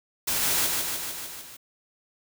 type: noise with echo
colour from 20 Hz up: white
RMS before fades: -26 dBFS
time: 0.27-0.67 s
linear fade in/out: 10 ms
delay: 150 ms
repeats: 6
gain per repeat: -3 dB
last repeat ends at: 1.57 s
effects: none